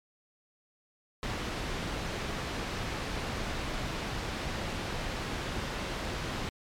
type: low-pass noise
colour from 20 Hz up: pink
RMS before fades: -35 dBFS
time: 1.23-6.49 s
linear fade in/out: 0 ms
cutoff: 4500 Hz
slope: 12 dB/octave
effects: MP3 96 kbps